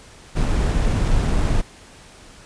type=noise with sample-and-hold; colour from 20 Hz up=brown; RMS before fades=-18 dBFS; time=0.35-1.62 s; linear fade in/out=20 ms; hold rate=8820 Hz; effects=pink hiss -45 dBFS RMS until 2.45 s + resampled to 22050 Hz